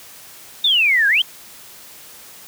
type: exponential two-way sweep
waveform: sine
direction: down then up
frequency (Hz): 3700 to 1575 to 3301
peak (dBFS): -12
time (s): 0.64-1.22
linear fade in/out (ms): 5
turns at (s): 1.08
effects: white hiss -41 dBFS RMS until 2.47 s + high-pass 60 Hz 12 dB/octave